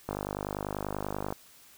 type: click train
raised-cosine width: 1 ms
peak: -18 dBFS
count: 63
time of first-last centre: 0.09-1.325 s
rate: 50.2 Hz
effects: white hiss -56 dBFS RMS until 1.77 s